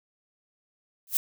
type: noise with exponential growth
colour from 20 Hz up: violet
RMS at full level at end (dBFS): -18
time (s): 1.07-1.17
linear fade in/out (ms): 1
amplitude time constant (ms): 20
effects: none